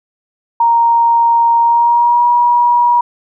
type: tone with pitch glide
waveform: sine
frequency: 932.3 to 960.7 Hz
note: A#5 to B5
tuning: 0 to -48 cents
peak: -7 dBFS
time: 0.6-3.01 s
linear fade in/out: 5 ms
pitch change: +52 cents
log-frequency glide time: 1.61-2.25 s
effects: none